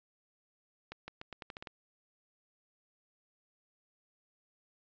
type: accelerating click train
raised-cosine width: 0.3 ms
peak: -27 dBFS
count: 9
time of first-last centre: 0.92-1.672 s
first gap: 160 ms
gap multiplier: 0.84
effects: resampled to 16000 Hz